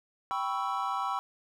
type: chord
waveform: triangle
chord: C# half-diminished seventh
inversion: second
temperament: equal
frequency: 784 / 987.8 / 1108.7 / 1318.5 Hz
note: G5 / B5 / C#6 / E6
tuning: 0 / 0 / 0 / 0 cents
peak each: -33 dBFS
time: 0.31-1.19 s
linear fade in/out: 0 ms
effects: none